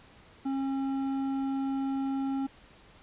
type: tone with hard clipping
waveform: sine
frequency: 270.8 Hz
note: C#4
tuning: 40 cents flat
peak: -30 dBFS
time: 0.45-2.47 s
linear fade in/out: 10 ms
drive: 8 dB
effects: pink hiss -56 dBFS RMS until 3.02 s + resampled to 8000 Hz